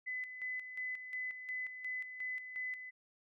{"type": "tone with tremolo", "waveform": "sine", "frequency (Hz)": 2012, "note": "B6", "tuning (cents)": 32, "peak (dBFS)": -37, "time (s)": [0.06, 2.91], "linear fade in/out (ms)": 20, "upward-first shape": "square", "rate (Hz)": 2.8, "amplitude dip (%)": 60, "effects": []}